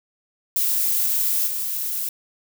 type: noise with level steps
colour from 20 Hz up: violet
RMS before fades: -21 / -26 dBFS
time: 0.56-2.09 s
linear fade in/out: 2 ms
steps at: 1.46 s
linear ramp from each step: 20 ms
effects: none